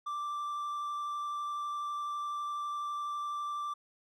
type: tone with vibrato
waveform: triangle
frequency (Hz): 1174.7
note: D6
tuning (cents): 0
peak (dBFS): -32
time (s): 0.06-3.74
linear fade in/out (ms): 10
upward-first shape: triangle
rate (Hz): 12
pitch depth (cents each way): 9
effects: none